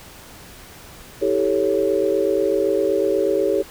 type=chord; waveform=sine; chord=A dominant seventh; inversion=second; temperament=equal with one note detuned; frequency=323 / 392 / 440 / 554.4 Hz; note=E4 / G4 / A4 / C#5; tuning=-35 / 0 / 0 / 0 cents; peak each=-25 / -20 / -22 / -22 dBFS; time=1.21-3.63 s; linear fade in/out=20 ms; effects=pink hiss -42 dBFS RMS until 3.7 s